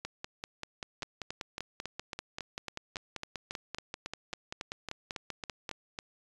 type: two click trains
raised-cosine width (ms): 0.2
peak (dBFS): -20 / -20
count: 30 / 19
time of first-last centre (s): 0.05-5.692 / 1.03-5.989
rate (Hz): 5.14 / 3.63
effects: resampled to 24000 Hz